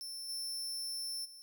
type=tone with level steps; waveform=sawtooth; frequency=5360 Hz; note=E8; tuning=28 cents sharp; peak=-39 / -35 / -48 dBFS; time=0.01-1.42 s; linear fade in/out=0 ms; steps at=0.28 / 1.24 s; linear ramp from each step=20 ms; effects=none